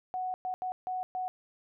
sine tone bursts at uneven times, 740 Hz, F#5, in tune, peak -31 dBFS, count 5, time 0.14-0.34 / 0.45-0.54 / 0.62-0.72 / 0.87-1.03 / 1.15-1.28 s, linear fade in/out 0 ms, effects none

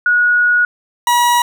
sine / 40% pulse tone pair in turn, 1455 / 963 Hz, F#6 / B5, -29 / -44 cents, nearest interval perfect fifth, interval 715 cents, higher first, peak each -9 dBFS, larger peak neither, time 0.06-0.65 / 1.07-1.42 s, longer first, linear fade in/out 2 ms, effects none

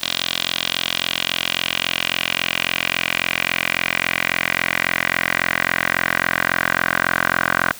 10% pulse tone with band-pass filter sweep, 43.65 Hz, F1, in tune, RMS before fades -21 dBFS, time 0.01-7.73 s, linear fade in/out 10 ms, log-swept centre 3600 to 1500 Hz, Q 3.1, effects white hiss -38 dBFS RMS until 7.79 s

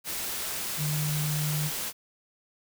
sine tone in noise, 150.8 Hz, D3, 46 cents sharp, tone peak -27 dBFS, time 0.77-1.71 s, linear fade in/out 50 ms, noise white, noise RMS -33 dBFS, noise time 0.04-1.93 s, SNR +3 dB, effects none

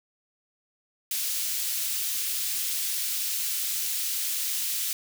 white high-pass noise, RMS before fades -29 dBFS, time 1.11-4.93 s, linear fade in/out 2 ms, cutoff 2900 Hz, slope 12 dB/octave, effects none

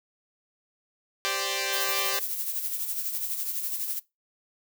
5% pulse chord, G suspended fourth, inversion none, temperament equal, 392 / 523.3 / 587.3 Hz, G4 / C5 / D5, 0 / 0 / 0 cents, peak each -20 dBFS, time 1.25-2.19 s, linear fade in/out 0 ms
violet noise with tremolo, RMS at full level -29 dBFS, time 1.72-4 s, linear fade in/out 20 ms, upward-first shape sine, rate 12 Hz, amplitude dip 50%
effects noise-tail reverb RT60 0.2 s tail -21 dB re dry

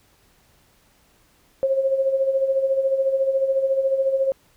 sine tone with tremolo, 537 Hz, C5, 45 cents sharp, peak -15 dBFS, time 1.63-4.32 s, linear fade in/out 0 ms, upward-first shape sine, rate 14 Hz, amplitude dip 60%, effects pink hiss -59 dBFS RMS until 4.56 s

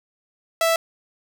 sawtooth tone, 659.3 Hz, E5, in tune, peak -13 dBFS, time 0.61-0.76 s, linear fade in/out 2 ms, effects none

